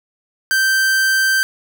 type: tone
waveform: 45% pulse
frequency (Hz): 1560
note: G6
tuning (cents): -9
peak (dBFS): -13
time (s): 0.51-1.43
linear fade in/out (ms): 0
effects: none